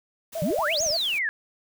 white noise, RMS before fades -42 dBFS, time 0.32-1.19 s, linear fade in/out 10 ms
sine tone with vibrato, 623 Hz, D#5, 2 cents sharp, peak -27 dBFS, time 0.35-0.97 s, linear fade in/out 5 ms, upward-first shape triangle, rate 8.7 Hz, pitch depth 150 cents each way
sine exponential two-way sweep, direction up then down, 148 to 6850 to 1645 Hz, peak -23 dBFS, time 0.42-1.29 s, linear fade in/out 0 ms, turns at 0.82 s
clicks, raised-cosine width 5 ms, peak -33 dBFS, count 5, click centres 0.507 / 0.589 / 0.806 / 0.865 / 0.905 s
effects none

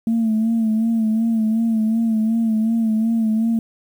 sine tone with vibrato, 223.5 Hz, A3, 27 cents sharp, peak -14 dBFS, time 0.07-3.59 s, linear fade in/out 2 ms, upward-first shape sine, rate 2.7 Hz, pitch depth 49 cents each way, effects tanh soft clip ceiling -12 dBFS + 8-bit

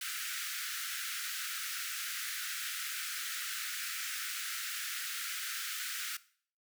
pink high-pass noise, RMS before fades -39 dBFS, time 0.01-6.17 s, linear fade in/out 5 ms, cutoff 1300 Hz, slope 96 dB/octave, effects noise-tail reverb RT60 0.5 s tail -18 dB re dry

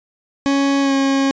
40% pulse tone with pitch glide, 277.4 to 272.5 Hz, C#4 to C#4, +1 to -29 cents, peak -13 dBFS, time 0.46-1.31 s, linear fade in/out 0 ms, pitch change -30 cents, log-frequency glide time 0.81-0.93 s, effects resampled to 16000 Hz

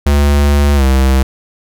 square tone with pitch glide, 71.8 to 66.22 Hz, D2 to C2, -39 to +21 cents, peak -8 dBFS, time 0.06-1.23 s, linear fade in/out 5 ms, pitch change -140 cents, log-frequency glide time 0.75-0.84 s, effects none

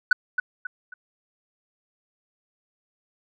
sine tone with echo, 1489 Hz, F#6, 11 cents sharp, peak -10 dBFS, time 0.11-0.13 s, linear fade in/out 5 ms, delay 270 ms, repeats 3, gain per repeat -9 dB, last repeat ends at 0.94 s, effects tanh soft clip ceiling -12 dBFS

